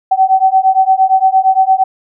sine beating tone pair, 758 / 766.7 Hz, F#5 / G5, +42 / -39 cents, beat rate 8.7 Hz, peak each -10 dBFS, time 0.11-1.84 s, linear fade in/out 10 ms, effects none

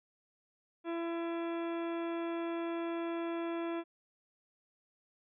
harmonic tone with a mistuned harmonic, 336.2 Hz, E4, 34 cents sharp, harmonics 1 / 2 / 3 / 4 / 5 / 6 / 7 / 8 / 10, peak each -35 / -42 / -46 / -49 / -53 / -57 / -53 / -57 / -57 dBFS, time 0.84-3.84 s, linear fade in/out 50 ms, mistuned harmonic 6, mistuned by -17 cents, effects none

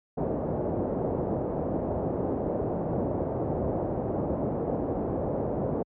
white low-pass noise, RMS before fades -29 dBFS, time 0.17-5.83 s, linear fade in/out 10 ms, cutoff 620 Hz, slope 24 dB/octave, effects high-pass 60 Hz 12 dB/octave

